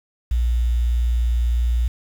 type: tone with quantisation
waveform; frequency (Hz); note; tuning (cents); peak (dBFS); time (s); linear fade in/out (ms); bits
sine; 59.2; A#1; +27; -16; 0.31-1.88; 5; 7
effects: none